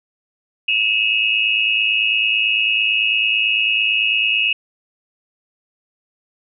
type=tone cluster; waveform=sine; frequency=2548 / 2657 / 2871 Hz; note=D#7 / E7 / F7; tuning=+41 / +13 / +47 cents; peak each=-19 dBFS; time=0.68-4.53 s; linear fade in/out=5 ms; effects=none